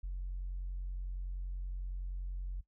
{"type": "tone", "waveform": "sine", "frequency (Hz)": 45.32, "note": "F#1", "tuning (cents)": -35, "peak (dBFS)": -35, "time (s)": [0.03, 2.61], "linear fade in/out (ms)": 10, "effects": ["noise-tail reverb RT60 0.1 s tail -18 dB re dry", "tanh soft clip ceiling -33 dBFS"]}